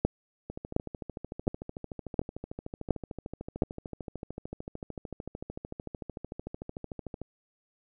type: two click trains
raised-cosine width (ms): 2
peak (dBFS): -24 / -10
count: 91 / 6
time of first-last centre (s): 0.5-7.216 / 0.05-3.621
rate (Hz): 13.4 / 1.4
effects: none